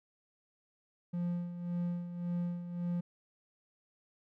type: tone with tremolo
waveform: triangle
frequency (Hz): 174.61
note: F3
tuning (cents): 0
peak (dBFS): -29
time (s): 1.13-3.01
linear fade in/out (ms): 10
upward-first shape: sine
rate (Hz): 1.8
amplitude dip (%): 65
effects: none